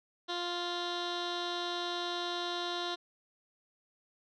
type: tone with low-pass filter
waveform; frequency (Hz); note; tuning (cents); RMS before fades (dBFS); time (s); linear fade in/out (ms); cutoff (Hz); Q
15% pulse; 350; F4; +4; -36; 0.28-2.96; 20; 4100; 4.8
effects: none